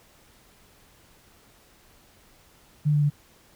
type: tone with pitch steps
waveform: sine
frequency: 149.1 / 147.47 / 145.86 Hz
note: D3 / D3 / D3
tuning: +27 / +8 / -12 cents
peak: -18 dBFS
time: 2.85-3.102 s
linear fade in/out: 20 ms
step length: 84 ms
effects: pink hiss -57 dBFS RMS until 3.55 s